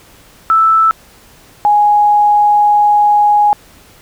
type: tone pair in turn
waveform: sine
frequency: 1318.5 / 830.6 Hz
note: E6 / G#5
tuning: 0 / 0 cents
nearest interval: minor sixth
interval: 800 cents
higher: first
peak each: -6 dBFS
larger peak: neither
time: 0.5-0.91 / 1.65-3.53 s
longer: second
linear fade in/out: 0 ms
effects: pink hiss -43 dBFS RMS until 4.01 s